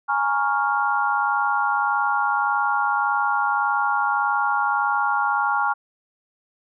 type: chord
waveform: sine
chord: Bb minor seventh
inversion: third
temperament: equal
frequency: 830.6 / 932.3 / 1108.7 / 1396.9 Hz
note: Ab5 / Bb5 / Db6 / F6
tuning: 0 / 0 / 0 / 0 cents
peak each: -23 / -27 / -25 / -23 dBFS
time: 0.08-5.74 s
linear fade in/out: 20 ms
effects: none